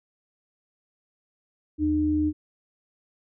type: tone pair together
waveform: sine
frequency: 80.5 / 303.7 Hz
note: E2 / D#4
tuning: -41 / -42 cents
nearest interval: octave + major seventh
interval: 2299 cents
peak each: -29 / -21 dBFS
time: 1.78-2.33 s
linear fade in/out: 50 ms
effects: none